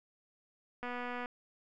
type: click train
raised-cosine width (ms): 0.5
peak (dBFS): -26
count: 106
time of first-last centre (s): 0.83-1.259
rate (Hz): 245
effects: none